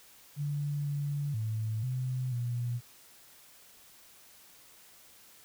sine tone with pitch steps, 145.2 / 143.9 / 109.9 / 128 / 120.8 Hz, D3 / D3 / A2 / C3 / B2, -19 / -35 / -2 / -38 / -38 cents, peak -30 dBFS, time 0.36-2.81 s, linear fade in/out 50 ms, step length 490 ms, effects white hiss -57 dBFS RMS until 5.44 s

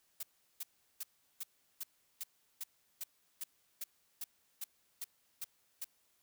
blue noise bursts, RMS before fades -41 dBFS, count 15, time 0.2-5.845 s, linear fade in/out 5 ms, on 31 ms, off 370 ms, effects white hiss -74 dBFS RMS until 6.22 s

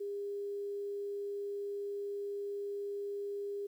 sine tone with quantisation, 404.1 Hz, G#4, 47 cents flat, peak -36 dBFS, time 0-3.67 s, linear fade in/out 10 ms, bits 11, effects none

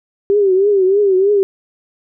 sine tone with vibrato, 392 Hz, G4, in tune, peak -9 dBFS, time 0.3-1.43 s, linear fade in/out 0 ms, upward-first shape triangle, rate 3.2 Hz, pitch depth 120 cents each way, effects none

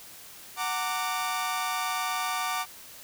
sawtooth chord, Gb augmented, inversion none, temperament equal with one note detuned, 740 / 919 / 1174.7 Hz, Gb5 / Bb5 / D6, 0 / -25 / 0 cents, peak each -29 / -31 / -27 dBFS, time 0.56-2.66 s, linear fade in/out 50 ms, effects white hiss -47 dBFS RMS until 3.03 s

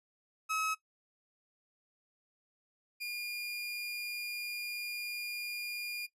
30% pulse tone pair in turn, 1283 / 2421 Hz, E6 / D#7, -47 / -48 cents, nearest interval major seventh, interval 1099 cents, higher second, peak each -29 / -34 dBFS, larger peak first, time 0.49-0.75 / 3-6.07 s, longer second, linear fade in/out 20 ms, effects noise-tail reverb RT60 0.1 s tail -17 dB re dry + resampled to 32000 Hz

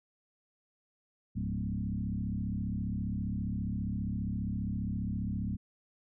sine tone with frequency modulation, 146.83 Hz, D3, in tune, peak -31 dBFS, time 1.35-5.57 s, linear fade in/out 20 ms, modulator 34.9 Hz, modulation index 2.6, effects none

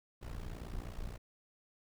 brown noise with amplitude modulation, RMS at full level -39 dBFS, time 0.21-1.18 s, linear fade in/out 20 ms, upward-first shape sine, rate 59.4 Hz, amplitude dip 85%, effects none

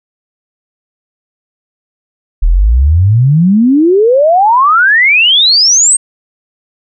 sine exponential sweep, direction up, 36.71 to 8600 Hz, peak -4 dBFS, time 2.42-5.97 s, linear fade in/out 10 ms, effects none

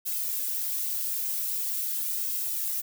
violet noise with flanger, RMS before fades -30 dBFS, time 0.05-2.82 s, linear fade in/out 20 ms, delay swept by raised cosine 1.7 to 3.5 ms, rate 0.44 Hz, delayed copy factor -0.6, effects none

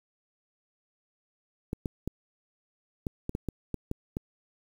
clicks, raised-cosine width 3 ms, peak -18 dBFS, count 10, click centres 1.731 / 1.858 / 2.076 / 3.068 / 3.294 / 3.351 / 3.487 / 3.743 / 3.914 / 4.169 s, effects 8-bit

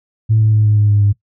sine tone with pitch steps, 109.9 / 108.51 / 107.14 / 105.79 / 104.45 / 103.13 / 101.83 Hz, A2 / A2 / A2 / G#2 / G#2 / G#2 / G#2, -2 / -24 / -46 / +32 / +10 / -12 / -34 cents, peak -8 dBFS, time 0.29-1.13 s, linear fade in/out 20 ms, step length 120 ms, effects noise-tail reverb RT60 0.1 s tail -18 dB re dry + tanh soft clip ceiling -4 dBFS

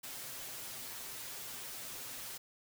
white noise with comb filter, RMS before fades -45 dBFS, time 0.03-2.38 s, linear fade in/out 10 ms, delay 7.7 ms, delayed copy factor +0.95, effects none

